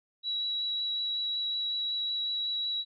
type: tone with vibrato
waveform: sine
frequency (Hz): 3900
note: B7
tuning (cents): -23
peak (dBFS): -29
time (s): 0.23-2.85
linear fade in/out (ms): 50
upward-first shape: triangle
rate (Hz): 5.4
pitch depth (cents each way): 10
effects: none